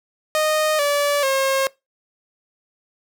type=tone with pitch steps; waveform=sawtooth; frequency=618 / 576.6 / 538 Hz; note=D#5 / D5 / C5; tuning=-12 / -32 / +48 cents; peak=-13 dBFS; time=0.35-1.67 s; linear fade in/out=0 ms; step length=440 ms; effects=noise-tail reverb RT60 0.2 s tail -22 dB re dry